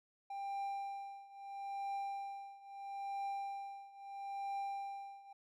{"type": "tone with tremolo", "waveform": "triangle", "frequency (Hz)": 793, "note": "G5", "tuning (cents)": 20, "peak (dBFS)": -35, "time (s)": [0.3, 5.33], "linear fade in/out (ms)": 5, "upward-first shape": "triangle", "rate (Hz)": 0.76, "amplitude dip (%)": 90, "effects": []}